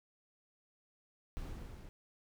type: noise with level ramp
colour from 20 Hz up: brown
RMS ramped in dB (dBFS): -42 to -51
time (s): 1.37-1.89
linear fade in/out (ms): 0
effects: none